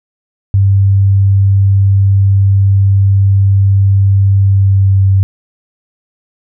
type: tone with pitch glide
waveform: sine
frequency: 98.2 to 96.68 Hz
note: G2 to G2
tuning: +4 to -23 cents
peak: -5 dBFS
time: 0.54-5.23 s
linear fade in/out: 0 ms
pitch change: -27 cents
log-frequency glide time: 4.41-5.11 s
effects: none

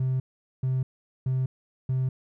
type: tone bursts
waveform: triangle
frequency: 130 Hz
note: C3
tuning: 11 cents flat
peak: -20 dBFS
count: 4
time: 0-2.09 s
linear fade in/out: 5 ms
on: 200 ms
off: 430 ms
effects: tanh soft clip ceiling -18 dBFS

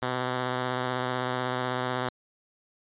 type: tone with vibrato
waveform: 5% pulse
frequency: 126.4 Hz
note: B2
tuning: 41 cents sharp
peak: -16 dBFS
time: 0.02-2.09 s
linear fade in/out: 5 ms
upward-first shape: sine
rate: 16 Hz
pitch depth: 21 cents each way
effects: resampled to 8000 Hz

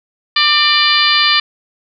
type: harmonic tone with a mistuned harmonic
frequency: 592 Hz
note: D5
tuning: 14 cents sharp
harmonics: 2 / 3 / 4 / 5 / 6 / 7 / 8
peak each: -17 / -17 / -17 / -17 / -17 / -17 / -17 dBFS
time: 0.36-1.4 s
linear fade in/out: 5 ms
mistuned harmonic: 3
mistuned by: +29 cents
effects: none

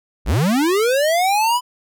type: linear sweep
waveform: square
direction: up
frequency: 34 to 1007 Hz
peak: -15 dBFS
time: 0.25-1.61 s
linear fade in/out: 50 ms
effects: none

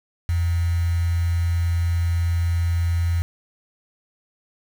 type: tone with quantisation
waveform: sine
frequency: 85.1 Hz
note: F2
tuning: 44 cents flat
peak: -18 dBFS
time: 0.29-3.22 s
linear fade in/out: 0 ms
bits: 6
effects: none

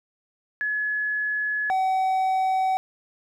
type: tone pair in turn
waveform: sine / triangle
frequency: 1700 / 757.3 Hz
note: G#6 / F#5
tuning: +40 / +40 cents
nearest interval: octave + major second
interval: 1400 cents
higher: first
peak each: -23 / -18 dBFS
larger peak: second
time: 0.61-1.7 / 1.7-2.77 s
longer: first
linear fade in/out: 0 ms
effects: none

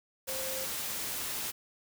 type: tone in noise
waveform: sine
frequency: 527 Hz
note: C5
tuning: 12 cents sharp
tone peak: -39 dBFS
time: 0.27-0.66 s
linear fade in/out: 20 ms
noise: white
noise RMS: -36 dBFS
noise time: 0.27-1.52 s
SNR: -6 dB
effects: none

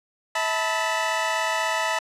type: chord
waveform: 20% pulse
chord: E suspended fourth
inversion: none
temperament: equal with one note detuned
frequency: 646.4 / 880 / 987.8 Hz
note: E5 / A5 / B5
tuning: -34 / 0 / 0 cents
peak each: -22 dBFS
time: 0.35-1.99 s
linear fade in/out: 5 ms
effects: low-pass 8000 Hz 12 dB/octave

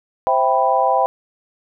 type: chord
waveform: sine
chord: C major seventh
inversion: none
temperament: equal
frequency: 523.3 / 659.3 / 784 / 987.8 Hz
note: C5 / E5 / G5 / B5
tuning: 0 / 0 / 0 / 0 cents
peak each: -20 / -20 / -17 / -19 dBFS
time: 0.27-1.06 s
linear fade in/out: 0 ms
effects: none

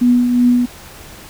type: tone with tremolo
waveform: sine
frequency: 244.7 Hz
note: B3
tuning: 16 cents flat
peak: -7 dBFS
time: 0.01-0.66 s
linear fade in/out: 10 ms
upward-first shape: triangle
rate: 2.7 Hz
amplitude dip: 50%
effects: pink hiss -37 dBFS RMS until 1.29 s

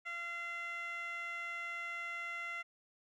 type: tone with band-pass filter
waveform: 15% pulse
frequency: 686 Hz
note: F5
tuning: 31 cents flat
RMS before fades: -42 dBFS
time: 0.05-2.63 s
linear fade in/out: 20 ms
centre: 1900 Hz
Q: 2.8
effects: none

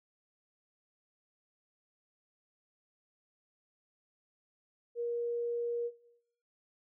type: tone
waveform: sine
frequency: 473.6 Hz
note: A#4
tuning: 27 cents sharp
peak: -32 dBFS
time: 4.95-5.91 s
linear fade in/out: 50 ms
effects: noise-tail reverb RT60 0.7 s tail -18 dB re dry

